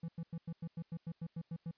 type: tone bursts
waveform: triangle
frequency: 166.2 Hz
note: E3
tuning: 15 cents sharp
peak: -36 dBFS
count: 12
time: 0.03-1.712 s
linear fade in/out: 5 ms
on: 54 ms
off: 94 ms
effects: white hiss -75 dBFS RMS until 1.77 s + resampled to 11025 Hz